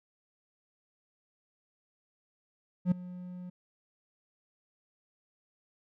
triangle tone with ADSR envelope, 179.9 Hz, F#3, 48 cents flat, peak -18 dBFS, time 2.85-3.5 s, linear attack 66 ms, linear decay 6 ms, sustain -20 dB, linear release 8 ms, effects none

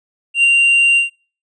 triangle tone with ADSR envelope, 2771 Hz, F7, 14 cents flat, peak -5 dBFS, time 0.34-1.1 s, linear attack 98 ms, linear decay 8 ms, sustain -2 dB, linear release 130 ms, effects noise-tail reverb RT60 0.4 s tail -24 dB re dry + resampled to 22050 Hz

